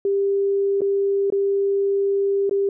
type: tone with dropouts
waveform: sine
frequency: 396.6 Hz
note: G4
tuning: 20 cents sharp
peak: -17 dBFS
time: 0.05-2.69 s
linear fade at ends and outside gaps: 2 ms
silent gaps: 0.808-0.817 / 1.302-1.323 / 2.495-2.51 s
effects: none